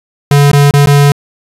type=tone with dropouts; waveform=square; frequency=143 Hz; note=D3; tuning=46 cents flat; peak=-4 dBFS; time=0.31-1.12 s; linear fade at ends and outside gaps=2 ms; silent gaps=0.516-0.531 / 0.71-0.737 / 0.86-0.871 s; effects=resampled to 32000 Hz